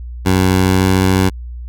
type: tone with pitch glide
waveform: 15% pulse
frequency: 93.2 to 94.17 Hz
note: F#2 to F#2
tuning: +13 to +31 cents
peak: -4 dBFS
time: 0.25-1.3 s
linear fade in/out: 20 ms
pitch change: +18 cents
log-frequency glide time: 0.61-0.91 s
effects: added 60 Hz sine -25 dBFS peak until 1.68 s